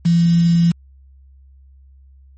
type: tone with quantisation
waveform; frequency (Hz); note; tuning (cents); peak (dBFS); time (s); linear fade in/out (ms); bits
sine; 169.9; F3; -47; -10; 0.05-0.72; 10; 5
effects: added 67 Hz sine -43 dBFS peak until 2.37 s + MP3 32 kbps